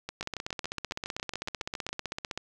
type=two click trains; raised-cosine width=0.2 ms; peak=-18 / -16 dBFS; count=14 / 35; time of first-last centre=0.09-1.891 / 0.21-2.376 s; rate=7.22 / 15.7 Hz; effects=none

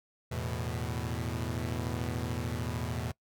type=chord; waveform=sawtooth; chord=E suspended fourth; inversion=none; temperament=equal; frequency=82.41 / 110 / 123.47 Hz; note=E2 / A2 / B2; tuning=0 / 0 / 0 cents; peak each=-33 dBFS; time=0.31-3.12 s; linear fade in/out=10 ms; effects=noise-tail reverb RT60 0.1 s tail -22 dB re dry

